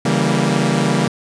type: chord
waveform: sawtooth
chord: C# diminished seventh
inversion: none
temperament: equal with one note detuned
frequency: 141.5 / 164.81 / 196 / 233.1 Hz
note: C#3 / E3 / G3 / Bb3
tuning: +36 / 0 / 0 / 0 cents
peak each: -16 dBFS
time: 0.05-1.08 s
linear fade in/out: 5 ms
effects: resampled to 22050 Hz